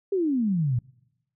sine exponential sweep, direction down, 407.5 to 114.5 Hz, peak -21 dBFS, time 0.12-0.79 s, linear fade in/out 5 ms, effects noise-tail reverb RT60 0.9 s tail -25 dB re dry

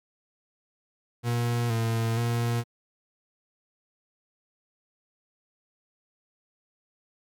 40% pulse tone with pitch steps, 119.1 / 113.8 / 118 Hz, A#2 / A#2 / A#2, +38 / -41 / +22 cents, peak -23 dBFS, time 1.23-2.64 s, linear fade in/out 50 ms, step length 470 ms, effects MP3 96 kbps

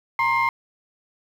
sine tone cluster, 934 / 1062 / 2113 Hz, A#5 / C6 / C7, +3 / +25 / +16 cents, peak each -21 dBFS, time 0.19-0.49 s, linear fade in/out 2 ms, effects tanh soft clip ceiling -13 dBFS + 8-bit

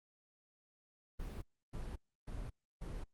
brown noise bursts, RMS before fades -43 dBFS, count 4, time 1.19-3.04 s, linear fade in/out 10 ms, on 230 ms, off 310 ms, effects Opus 24 kbps

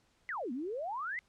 sine exponential two-way sweep, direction down then up, 2093 to 230 to 2093 Hz, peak -35 dBFS, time 0.29-1.19 s, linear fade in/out 0 ms, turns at 0.52 s, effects pink hiss -71 dBFS RMS until 1.28 s + low-pass 8000 Hz 12 dB/octave

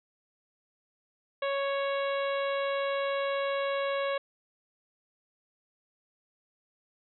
harmonic tone, 554.4 Hz, C#5, in tune, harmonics 1 / 2 / 3 / 4 / 5 / 6 / 7, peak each -29 / -35 / -39 / -41 / -43 / -45 / -46 dBFS, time 1.42-4.18 s, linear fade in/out 5 ms, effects none

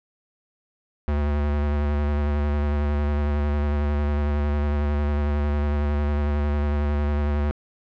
square tone with vibrato, 73.1 Hz, D2, 7 cents flat, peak -21 dBFS, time 1.08-7.51 s, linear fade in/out 0 ms, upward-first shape square, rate 11 Hz, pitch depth 19 cents each way, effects low-pass 2000 Hz 12 dB/octave

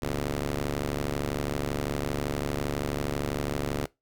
10% pulse ring-modulated tone, 72.5 Hz, D2, 22 cents flat, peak -17 dBFS, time 0.02-3.86 s, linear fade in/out 5 ms, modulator 194 Hz, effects noise-tail reverb RT60 0.2 s tail -21 dB re dry

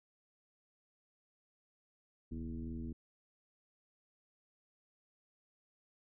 sine tone with frequency modulation, 155.56 Hz, D#3, in tune, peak -39 dBFS, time 2.31-2.93 s, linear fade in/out 10 ms, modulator 83.6 Hz, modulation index 1.8, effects none

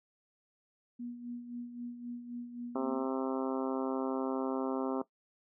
sine tone with tremolo, 241 Hz, B3, 42 cents flat, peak -37 dBFS, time 0.99-3.06 s, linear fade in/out 10 ms, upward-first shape sine, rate 3.8 Hz, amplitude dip 60%
harmonic tone, 132.1 Hz, C3, 17 cents sharp, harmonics 2 / 3 / 4 / 5 / 6 / 7 / 8 / 9 / 10, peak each -34 / -38 / -40 / -42 / -44 / -45 / -46 / -47 / -48 dBFS, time 2.75-5.02 s, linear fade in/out 5 ms
effects noise-tail reverb RT60 0.1 s tail -17 dB re dry

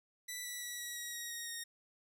10% pulse tone with pitch steps, 1975.5 / 1958.5 / 1941.6 / 1924.8 / 1908.2 / 1891.7 / 1875.4 / 1859.2 Hz, B6 / B6 / B6 / B6 / A#6 / A#6 / A#6 / A#6, 0 / -15 / -30 / -45 / +40 / +25 / +10 / -5 cents, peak -32 dBFS, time 0.28-1.64 s, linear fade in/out 10 ms, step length 170 ms, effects none

